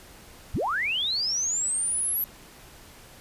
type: linear sweep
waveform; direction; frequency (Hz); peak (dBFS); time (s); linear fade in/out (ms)
sine; up; 32.76 to 11900; -24; 0.54-2.24; 0
effects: pink hiss -49 dBFS RMS until 3.2 s + resampled to 32000 Hz